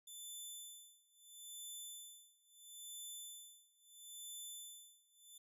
10% pulse tone with tremolo, 3520 Hz, A7, in tune, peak -39 dBFS, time 0.07-5.38 s, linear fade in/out 5 ms, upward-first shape sine, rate 0.75 Hz, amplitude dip 95%, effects resampled to 32000 Hz

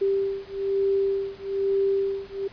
sine beating tone pair, 392 / 393.1 Hz, G4 / G4, 0 / +5 cents, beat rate 1.1 Hz, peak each -25 dBFS, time 0.01-2.48 s, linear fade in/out 10 ms, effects pink hiss -48 dBFS RMS until 2.52 s + resampled to 11025 Hz

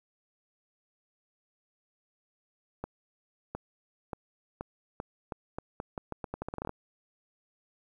accelerating click train, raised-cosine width 1 ms, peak -21 dBFS, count 20, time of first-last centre 2.84-6.694 s, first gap 710 ms, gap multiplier 0.82, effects 10-bit

